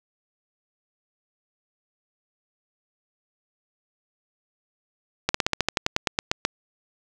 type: slowing click train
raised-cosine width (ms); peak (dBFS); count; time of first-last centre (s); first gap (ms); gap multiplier
0.2; -3; 14; 5.29-6.451; 54; 1.08
effects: none